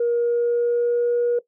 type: tone with pitch glide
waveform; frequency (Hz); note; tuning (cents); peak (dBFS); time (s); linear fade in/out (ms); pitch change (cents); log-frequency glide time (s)
sine; 473.9 to 479.7; A#4 to A#4; +28 to +50; -16; 0-1.39; 5; +22; 0.13-1.16
effects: noise-tail reverb RT60 0.1 s tail -17 dB re dry + tanh soft clip ceiling -14 dBFS